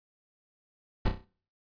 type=noise with echo; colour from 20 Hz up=brown; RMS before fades=-23 dBFS; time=1.05-1.09 s; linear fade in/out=10 ms; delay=32 ms; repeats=5; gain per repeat=-7 dB; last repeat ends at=1.25 s; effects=noise-tail reverb RT60 0.5 s tail -25 dB re dry + resampled to 11025 Hz